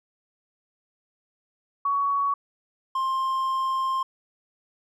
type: tone pair in turn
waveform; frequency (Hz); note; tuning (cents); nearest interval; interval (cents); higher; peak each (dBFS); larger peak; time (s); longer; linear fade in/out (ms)
sine / triangle; 1122 / 1056.2; C#6 / C6; +21 / +16; minor second; 105; first; -21; neither; 1.85-2.34 / 2.95-4.03; second; 5
effects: none